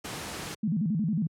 pink noise, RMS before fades -36 dBFS, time 0.04-0.55 s, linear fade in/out 10 ms
sine tone with vibrato, 186.3 Hz, F#3, 12 cents sharp, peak -24 dBFS, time 0.63-1.27 s, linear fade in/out 5 ms, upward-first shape square, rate 11 Hz, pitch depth 250 cents each way
effects high-pass 100 Hz 12 dB/octave + low-pass 11000 Hz 12 dB/octave

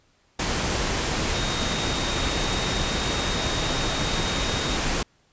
sine tone in noise, 3729 Hz, A#7, in tune, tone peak -32 dBFS, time 1.34-4.77 s, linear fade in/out 5 ms, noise pink, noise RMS -25 dBFS, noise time 0.39-5.03 s, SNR -10 dB, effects pink hiss -63 dBFS RMS until 5.32 s + resampled to 16000 Hz

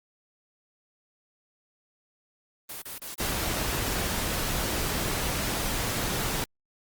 white noise bursts, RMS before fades -38 dBFS, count 4, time 2.69-3.309 s, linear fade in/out 5 ms, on 130 ms, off 33 ms
pink noise, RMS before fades -29 dBFS, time 3.2-6.44 s, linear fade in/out 0 ms
effects Opus 32 kbps

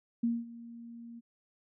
sine tone with ADSR envelope, 233.7 Hz, A#3, 5 cents sharp, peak -25 dBFS, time 0.23-1.21 s, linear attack 8 ms, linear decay 210 ms, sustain -19 dB, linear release 27 ms, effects none

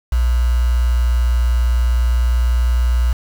sine tone with quantisation, 60.2 Hz, B1, 44 cents flat, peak -12 dBFS, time 0.12-3.13 s, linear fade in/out 5 ms, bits 5, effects none

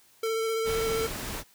square tone with vibrato, 448 Hz, A4, 31 cents sharp, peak -27 dBFS, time 0.23-1.07 s, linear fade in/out 5 ms, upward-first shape triangle, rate 15 Hz, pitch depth 19 cents each way
pink noise, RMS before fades -35 dBFS, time 0.64-1.44 s, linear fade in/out 50 ms
effects white hiss -60 dBFS RMS until 1.54 s

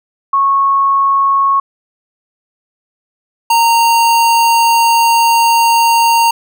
sine / square tone pair in turn, 1100 / 925.1 Hz, C#6 / A#5, -14 / -13 cents, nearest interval minor third, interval 299 cents, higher first, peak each -8 dBFS, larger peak neither, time 0.33-1.6 / 3.5-6.31 s, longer second, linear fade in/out 5 ms, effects none

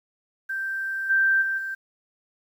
sine tone with level steps, 1568 Hz, G6, in tune, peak -26 / -17 / -23 / -28 dBFS, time 0.49-1.75 s, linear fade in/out 10 ms, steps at 1.09 / 1.41 / 1.57 s, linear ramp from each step 20 ms, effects 9-bit

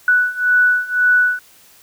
sine beating tone pair, 1480 / 1481.9 Hz, F#6 / F#6, 0 / +2 cents, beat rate 1.9 Hz, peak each -16 / -14 dBFS, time 0.08-1.39 s, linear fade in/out 2 ms, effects white hiss -48 dBFS RMS until 1.82 s

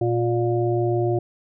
harmonic tone, 118.2 Hz, A#2, 24 cents sharp, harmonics 1 / 3 / 5 / 6, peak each -23 / -21 / -30 / -29 dBFS, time 0.01-1.19 s, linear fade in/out 5 ms, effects none

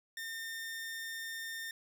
sawtooth tone, 1815 Hz, A#6, 47 cents flat, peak -36 dBFS, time 0.17-1.71 s, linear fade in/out 2 ms, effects none

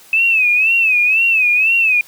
sine tone with vibrato, 2581 Hz, E7, 37 cents flat, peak -10 dBFS, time 0.13-2.01 s, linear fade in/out 2 ms, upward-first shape sine, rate 2 Hz, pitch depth 110 cents each way, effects white hiss -44 dBFS RMS until 2.07 s + high-pass 100 Hz 12 dB/octave

